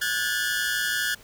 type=tone cluster; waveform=sawtooth; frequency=1454 / 1621 / 1733 Hz; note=F#6 / G#6 / A6; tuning=-31 / -42 / -27 cents; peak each=-25 dBFS; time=0.01-1.15 s; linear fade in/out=10 ms; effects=pink hiss -51 dBFS RMS until 1.23 s